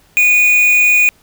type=tone with quantisation; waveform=triangle; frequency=2462 Hz; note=D#7; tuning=19 cents flat; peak=-6 dBFS; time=0.17-1.09 s; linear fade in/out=0 ms; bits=3; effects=pink hiss -51 dBFS RMS until 1.22 s